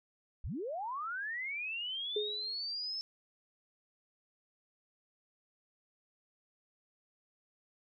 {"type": "linear sweep", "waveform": "sine", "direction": "up", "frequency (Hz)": [32.31, 5300], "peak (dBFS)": -36, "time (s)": [0.44, 3.01], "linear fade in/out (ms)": 0}
{"type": "tone with exponential decay", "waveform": "sine", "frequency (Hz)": 420, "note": "G#4", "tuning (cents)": 19, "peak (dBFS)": -29, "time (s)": [2.16, 2.56], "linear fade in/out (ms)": 5, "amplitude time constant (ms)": 85}
{"effects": []}